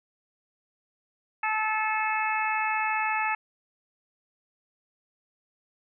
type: harmonic tone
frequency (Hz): 434.4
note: A4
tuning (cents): -22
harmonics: 2 / 3 / 4 / 5 / 6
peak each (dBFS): -28 / -32 / -32 / -33 / -32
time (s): 1.43-3.35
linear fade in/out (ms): 5
effects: none